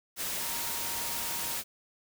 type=tone in noise; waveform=sine; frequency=936 Hz; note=A#5; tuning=7 cents sharp; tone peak=-44 dBFS; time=0.38-1.59 s; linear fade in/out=50 ms; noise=white; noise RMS=-34 dBFS; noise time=0.16-1.64 s; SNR=-13 dB; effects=none